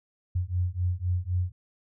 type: beating tone pair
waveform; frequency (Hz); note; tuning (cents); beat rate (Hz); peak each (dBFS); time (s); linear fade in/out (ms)
sine; 88.1 / 92; F2 / F#2; +16 / -9; 3.9; -28 / -28; 0.35-1.52; 10
effects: none